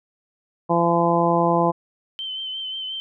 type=harmonic tone; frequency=170.2 Hz; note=F3; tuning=44 cents flat; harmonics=1 / 2 / 3 / 4 / 5 / 6; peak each=-23 / -23 / -23 / -23 / -23 / -23 dBFS; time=0.69-1.72 s; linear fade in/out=20 ms
type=tone with vibrato; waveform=sine; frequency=3084 Hz; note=G7; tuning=29 cents flat; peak=-27 dBFS; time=2.19-3 s; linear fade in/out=0 ms; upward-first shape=sine; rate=5.6 Hz; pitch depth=30 cents each way
effects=none